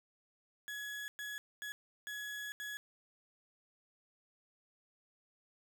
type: tone bursts at uneven times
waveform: 35% pulse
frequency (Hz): 1684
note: G#6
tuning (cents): +24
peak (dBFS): -39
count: 5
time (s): 0.68-1.08 / 1.19-1.38 / 1.62-1.72 / 2.07-2.52 / 2.6-2.77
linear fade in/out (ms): 0
effects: none